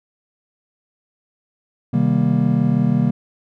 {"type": "chord", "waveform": "triangle", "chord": "C minor seventh", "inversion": "none", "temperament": "just", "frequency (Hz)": [130.81, 156.98, 196.22, 235.5], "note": ["C3", "Eb3", "G3", "Bb3"], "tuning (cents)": [0, 16, 2, 18], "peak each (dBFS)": [-18, -18, -18, -17], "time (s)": [1.93, 3.11], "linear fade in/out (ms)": 10, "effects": []}